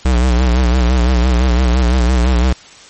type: tone with vibrato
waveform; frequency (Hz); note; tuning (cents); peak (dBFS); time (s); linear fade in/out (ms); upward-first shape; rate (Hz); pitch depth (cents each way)
square; 61.74; B1; 0; -10; 0.05-2.53; 5; sine; 5.9; 88
effects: white hiss -39 dBFS RMS until 2.89 s + MP3 32 kbps